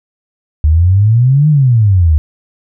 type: exponential two-way sweep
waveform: sine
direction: up then down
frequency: 73.42 to 155.56 to 73.42 Hz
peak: -5 dBFS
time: 0.64-2.18 s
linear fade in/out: 0 ms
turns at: 1.49 s
effects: none